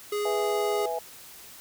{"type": "tone", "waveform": "square", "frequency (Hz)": 414.6, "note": "G#4", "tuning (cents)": -3, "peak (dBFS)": -27, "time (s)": [0.12, 0.86], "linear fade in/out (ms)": 5}
{"type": "chord", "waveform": "sine", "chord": "E major", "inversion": "second", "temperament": "equal", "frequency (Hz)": [493.9, 659.3, 830.6], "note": ["B4", "E5", "G#5"], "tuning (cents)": [0, 0, 0], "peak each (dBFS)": -32, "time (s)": [0.25, 0.99], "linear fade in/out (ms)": 5}
{"effects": ["white hiss -47 dBFS RMS until 1.6 s"]}